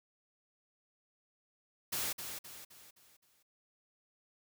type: noise with echo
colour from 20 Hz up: white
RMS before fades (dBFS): -36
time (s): 1.92-2.13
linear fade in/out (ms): 10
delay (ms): 260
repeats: 5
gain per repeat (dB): -7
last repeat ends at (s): 3.43
effects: none